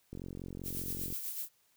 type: click train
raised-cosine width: 3 ms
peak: -30 dBFS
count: 46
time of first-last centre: 0.13-1.126 s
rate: 45.2 Hz
type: noise with tremolo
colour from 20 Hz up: violet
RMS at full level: -37 dBFS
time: 0.63-1.49 s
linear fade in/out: 50 ms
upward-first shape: triangle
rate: 8.1 Hz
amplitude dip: 55%
effects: white hiss -71 dBFS RMS until 1.76 s